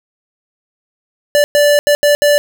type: tone bursts at uneven times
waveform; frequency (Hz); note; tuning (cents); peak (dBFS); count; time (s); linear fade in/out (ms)
square; 584; D5; -10; -8; 5; 1.35-1.44 / 1.55-1.79 / 1.87-1.95 / 2.03-2.15 / 2.22-2.38; 0
effects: none